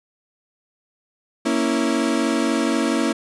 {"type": "chord", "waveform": "35% pulse", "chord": "A# diminished", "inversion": "none", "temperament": "equal", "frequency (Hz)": [233.1, 277.2, 329.6], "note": ["A#3", "C#4", "E4"], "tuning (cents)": [0, 0, 0], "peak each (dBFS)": -21, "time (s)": [1.45, 3.13], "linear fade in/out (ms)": 10, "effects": ["resampled to 24000 Hz"]}